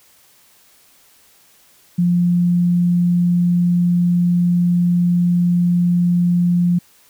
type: tone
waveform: sine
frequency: 175.3 Hz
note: F3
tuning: 7 cents sharp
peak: -12 dBFS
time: 1.98-6.79 s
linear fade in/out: 10 ms
effects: white hiss -52 dBFS RMS until 7.09 s